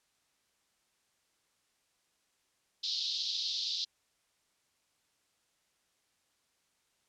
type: band-pass noise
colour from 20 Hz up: pink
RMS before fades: -35 dBFS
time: 2.83-3.85 s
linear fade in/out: 10 ms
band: 3600 to 5000 Hz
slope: 48 dB/octave
effects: white hiss -75 dBFS RMS until 7.08 s + low-pass 9000 Hz 12 dB/octave